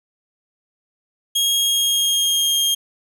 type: tone with pitch glide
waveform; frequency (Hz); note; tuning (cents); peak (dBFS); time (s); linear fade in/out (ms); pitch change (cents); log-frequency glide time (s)
sawtooth; 3269 to 3222; G#7 to G7; -28 to +47; -13; 1.35-2.75; 10; -25; 1.58-2.57
effects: none